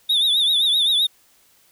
triangle tone with vibrato, 3617 Hz, A7, 47 cents sharp, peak -14 dBFS, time 0.09-1.07 s, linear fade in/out 10 ms, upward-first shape triangle, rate 7.7 Hz, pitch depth 120 cents each way, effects white hiss -57 dBFS RMS until 1.71 s

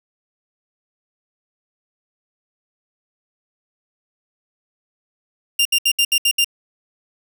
sawtooth tone bursts, 2794 Hz, F7, in tune, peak -10 dBFS, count 7, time 5.59-6.445 s, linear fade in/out 5 ms, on 63 ms, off 69 ms, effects none

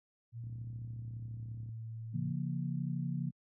sine tone with pitch glide, 116.54 to 112.64 Hz, A#2 to A2, 0 to +41 cents, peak -40 dBFS, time 0.32-2.34 s, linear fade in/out 50 ms, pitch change -59 cents, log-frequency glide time 0.78-1.78 s
click train, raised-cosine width 5 ms, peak -39 dBFS, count 44, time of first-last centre 0.44-1.69 s, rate 34.4 Hz
sine chord, Bb minor, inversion first, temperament equal with one note detuned, 138.59 / 170.82 / 233.1 Hz, Db3 / F3 / Bb3, 0 / -38 / 0 cents, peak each -36 / -37 / -42 dBFS, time 2.13-3.31 s, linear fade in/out 20 ms
effects high-pass 60 Hz 12 dB/octave

